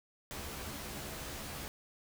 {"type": "noise with comb filter", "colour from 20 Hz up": "pink", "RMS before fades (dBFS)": -43, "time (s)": [0.31, 1.68], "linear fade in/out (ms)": 0, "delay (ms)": 14, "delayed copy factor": 0.6, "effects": []}